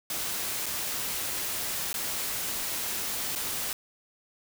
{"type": "noise with dropouts", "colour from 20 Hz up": "white", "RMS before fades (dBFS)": -32, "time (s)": [0.1, 3.73], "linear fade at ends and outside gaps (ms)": 2, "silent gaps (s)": [[0.659, 0.663], [1.93, 1.941], [3.353, 3.358]], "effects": []}